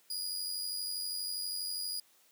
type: tone with amplitude modulation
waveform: sawtooth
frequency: 4893 Hz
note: D#8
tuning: 30 cents flat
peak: -30 dBFS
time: 0.1-2 s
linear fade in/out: 5 ms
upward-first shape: sine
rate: 92.4 Hz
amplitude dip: 50%
effects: white hiss -66 dBFS RMS until 2.31 s + high-pass 200 Hz 12 dB/octave

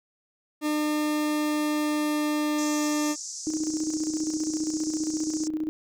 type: tone with pitch glide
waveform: 40% pulse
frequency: 301.7 to 299.8 Hz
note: D4 to D4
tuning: +47 to +36 cents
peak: -23 dBFS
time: 0.61-3.16 s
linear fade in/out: 50 ms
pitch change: -11 cents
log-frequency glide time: 0.99-2.71 s
type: band-pass noise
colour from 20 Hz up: white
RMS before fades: -37 dBFS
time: 2.58-5.48 s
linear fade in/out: 5 ms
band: 5400 to 7200 Hz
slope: 48 dB/octave
type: tone with tremolo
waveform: sine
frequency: 311.1 Hz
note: D#4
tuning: in tune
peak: -24 dBFS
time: 3.47-5.69 s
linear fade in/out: 0 ms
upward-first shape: square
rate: 15 Hz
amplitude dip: 55%
effects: none

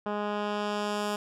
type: tone with low-pass filter sweep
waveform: 10% pulse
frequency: 207.5 Hz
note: G#3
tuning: 1 cent flat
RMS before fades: -31 dBFS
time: 0.06-1.16 s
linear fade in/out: 2 ms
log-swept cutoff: 1600 to 12000 Hz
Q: 0.7
effects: none

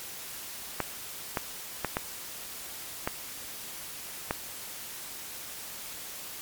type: clicks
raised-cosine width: 0.5 ms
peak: -12 dBFS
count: 6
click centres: 0.803 / 1.372 / 1.847 / 1.969 / 3.075 / 4.309 s
effects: white hiss -41 dBFS RMS until 6.41 s + MP3 96 kbps

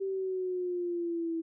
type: exponential sweep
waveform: sine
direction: down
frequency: 390 to 326.3 Hz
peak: -30 dBFS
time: 0-1.42 s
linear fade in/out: 20 ms
effects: none

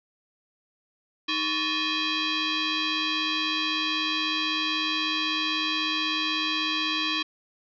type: tone with frequency modulation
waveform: sine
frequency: 407.6 Hz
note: G#4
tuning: 32 cents flat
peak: -24 dBFS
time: 1.28-7.23 s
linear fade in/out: 10 ms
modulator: 719 Hz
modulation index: 5.6
effects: none

